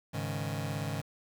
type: chord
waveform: sawtooth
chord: Ab suspended fourth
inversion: none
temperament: just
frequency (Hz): 103.83 / 138.43 / 155.74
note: Ab2 / Db3 / Eb3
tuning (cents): 0 / -2 / +2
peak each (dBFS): -33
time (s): 0.13-1.02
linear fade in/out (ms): 20
effects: 9-bit